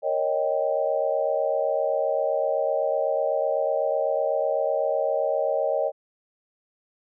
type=chord; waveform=sine; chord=Eb dominant seventh; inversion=second; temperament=equal; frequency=466.2 / 554.4 / 622.3 / 784 Hz; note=Bb4 / Db5 / Eb5 / G5; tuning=0 / 0 / 0 / 0 cents; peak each=-30 / -25 / -25 / -31 dBFS; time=0.02-5.92 s; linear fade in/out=50 ms; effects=none